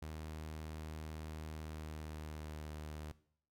sawtooth tone with pitch glide, 78 to 76.39 Hz, D#2 to D#2, +5 to -31 cents, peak -40 dBFS, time 0.02-3.12 s, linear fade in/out 5 ms, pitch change -36 cents, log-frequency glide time 1.53-2.71 s, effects noise-tail reverb RT60 0.6 s tail -18 dB re dry

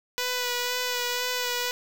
5% pulse tone with vibrato, 493.1 Hz, B4, 3 cents flat, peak -15 dBFS, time 0.18-1.71 s, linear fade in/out 0 ms, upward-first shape sine, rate 2 Hz, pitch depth 20 cents each way, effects 7-bit

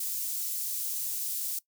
white high-pass noise, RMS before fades -33 dBFS, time 0-1.59 s, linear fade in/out 5 ms, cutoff 6800 Hz, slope 12 dB/octave, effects noise-tail reverb RT60 0.1 s tail -20 dB re dry

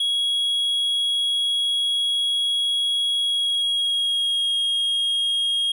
triangle tone with pitch glide, 3322 to 3263 Hz, G#7 to G#7, 0 to -31 cents, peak -18 dBFS, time 0-5.72 s, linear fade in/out 5 ms, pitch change -31 cents, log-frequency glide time 3.18-4.58 s, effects none

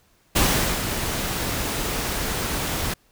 pink noise with ADSR envelope, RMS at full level -18 dBFS, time 0.35-2.94 s, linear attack 14 ms, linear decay 430 ms, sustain -8 dB, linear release 8 ms, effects pink hiss -61 dBFS RMS until 3.11 s

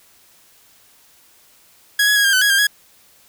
sawtooth tone with pitch steps, 1662 / 1682 / 1652 / 1603 / 1513 / 1660 / 1596 / 1667 Hz, G#6 / G#6 / G#6 / G6 / F#6 / G#6 / G6 / G#6, +1 / +22 / -10 / +38 / +38 / -1 / +31 / +6 cents, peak -9 dBFS, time 1.99-2.67 s, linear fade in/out 5 ms, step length 85 ms, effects white hiss -52 dBFS RMS until 3.28 s

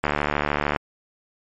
click train, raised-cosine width 0.5 ms, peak -6 dBFS, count 54, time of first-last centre 0.04-0.762 s, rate 73.4 Hz, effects MP3 48 kbps

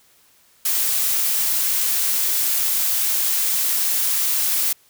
blue noise, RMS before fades -20 dBFS, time 0.65-4.73 s, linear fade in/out 5 ms, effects white hiss -56 dBFS RMS until 4.89 s

